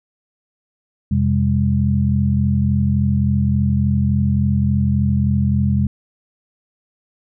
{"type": "tone cluster", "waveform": "sine", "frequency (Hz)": [86.7, 130.2, 202.3], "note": ["F2", "C3", "G#3"], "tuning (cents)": [-12, -8, -45], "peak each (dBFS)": -18, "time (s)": [1.11, 5.87], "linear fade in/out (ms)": 5, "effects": []}